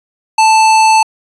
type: tone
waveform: square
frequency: 880 Hz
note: A5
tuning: in tune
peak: -6 dBFS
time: 0.38-1.03 s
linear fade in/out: 5 ms
effects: resampled to 22050 Hz